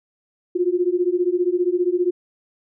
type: beating tone pair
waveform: sine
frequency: 349.2 / 364.2 Hz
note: F4 / F#4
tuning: 0 / -27 cents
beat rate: 15 Hz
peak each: -20 dBFS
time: 0.55-2.11 s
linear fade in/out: 10 ms
effects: none